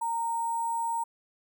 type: tone with sample-and-hold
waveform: sine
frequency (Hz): 921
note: A#5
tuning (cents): -21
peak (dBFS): -27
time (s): 0.01-1.04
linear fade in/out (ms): 10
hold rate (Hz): 8820
effects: none